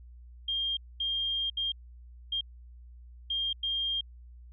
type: tone bursts at uneven times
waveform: sine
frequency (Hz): 3209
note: G7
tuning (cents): +40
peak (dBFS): -28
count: 6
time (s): 0.48-0.77 / 1-1.5 / 1.57-1.72 / 2.32-2.41 / 3.3-3.53 / 3.63-4.01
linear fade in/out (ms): 5
effects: added 60 Hz sine -47 dBFS peak until 4.52 s